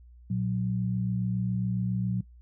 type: tone pair together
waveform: sine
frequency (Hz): 116.9 / 184.18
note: A#2 / F#3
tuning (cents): +5 / -8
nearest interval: minor sixth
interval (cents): 787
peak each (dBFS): -29 / -28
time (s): 0.3-2.21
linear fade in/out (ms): 5
effects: noise-tail reverb RT60 0.1 s tail -20 dB re dry + added 60 Hz sine -49 dBFS peak until 2.41 s